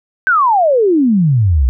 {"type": "exponential sweep", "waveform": "sine", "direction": "down", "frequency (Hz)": [1575, 58.27], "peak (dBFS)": -8, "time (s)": [0.27, 1.69], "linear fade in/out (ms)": 0, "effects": []}